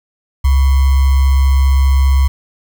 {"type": "tone with sample-and-hold", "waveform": "sine", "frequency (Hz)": 67.5, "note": "C#2", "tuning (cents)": -45, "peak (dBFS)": -7, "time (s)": [0.44, 2.28], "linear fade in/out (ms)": 10, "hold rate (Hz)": 1050, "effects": []}